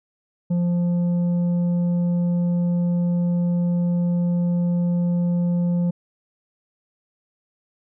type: tone with tanh clipping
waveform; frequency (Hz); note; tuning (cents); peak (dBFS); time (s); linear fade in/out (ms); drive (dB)
triangle; 174.61; F3; 0; -19; 0.5-5.91; 10; 10
effects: none